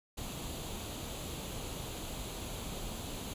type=noise with comb filter; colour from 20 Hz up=pink; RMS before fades=-41 dBFS; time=0.17-3.34 s; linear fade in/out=10 ms; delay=0.28 ms; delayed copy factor=+0.55; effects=resampled to 32000 Hz